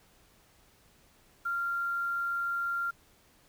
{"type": "tone with quantisation", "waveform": "sine", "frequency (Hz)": 1387, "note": "F6", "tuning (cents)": -12, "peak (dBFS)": -29, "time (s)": [1.45, 2.91], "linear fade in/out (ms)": 10, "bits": 9, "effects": ["pink hiss -63 dBFS RMS until 3.48 s"]}